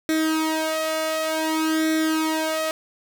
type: tone with flanger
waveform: sawtooth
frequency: 316.5 Hz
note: D#4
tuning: 30 cents sharp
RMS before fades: -23 dBFS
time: 0.09-2.71 s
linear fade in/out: 0 ms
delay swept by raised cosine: 0.52 to 1.72 ms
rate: 0.55 Hz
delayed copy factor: +0.8
effects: none